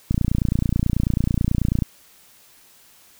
click train, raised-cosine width 5 ms, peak -7 dBFS, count 51, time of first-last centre 0.11-1.822 s, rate 29.2 Hz, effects white hiss -52 dBFS RMS until 3.19 s

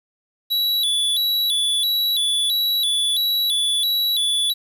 square tone with vibrato, 3673 Hz, A#7, 26 cents flat, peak -18 dBFS, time 0.5-4.54 s, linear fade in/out 20 ms, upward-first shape square, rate 1.5 Hz, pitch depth 110 cents each way, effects 8-bit

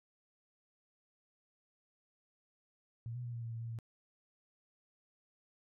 sine tone with pitch steps, 116 / 123.2 / 119.8 / 117.2 / 115.3 / 114.4 / 115.9 / 114.5 Hz, A#2 / B2 / A#2 / A#2 / A#2 / A#2 / A#2 / A#2, -8 / -4 / +48 / +10 / -19 / -32 / -10 / -31 cents, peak -39 dBFS, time 3.06-3.788 s, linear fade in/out 0 ms, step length 91 ms, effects none

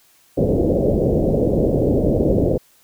white low-pass noise, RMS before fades -17 dBFS, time 0.37-2.58 s, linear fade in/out 10 ms, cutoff 570 Hz, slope 48 dB/octave, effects white hiss -55 dBFS RMS until 2.83 s

